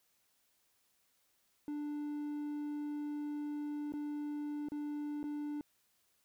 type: tone with dropouts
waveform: triangle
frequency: 294.8 Hz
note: D4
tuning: 7 cents sharp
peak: -35 dBFS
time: 1.68-5.61 s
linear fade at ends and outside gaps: 1 ms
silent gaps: 3.922-3.937 / 4.686-4.719 / 5.23-5.24 s
effects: white hiss -75 dBFS RMS until 6.24 s